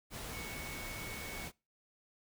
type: tone in noise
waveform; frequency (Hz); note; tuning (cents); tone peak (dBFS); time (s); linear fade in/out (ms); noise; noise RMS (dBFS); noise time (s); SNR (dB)
sine; 2219; C#7; +1; -47; 0.3-1.49; 50; pink; -44; 0.1-1.52; -6
effects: noise-tail reverb RT60 0.3 s tail -25 dB re dry